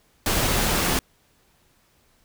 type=noise; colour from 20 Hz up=pink; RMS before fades=-22 dBFS; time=0.26-0.99 s; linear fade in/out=2 ms; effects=pink hiss -62 dBFS RMS until 2.24 s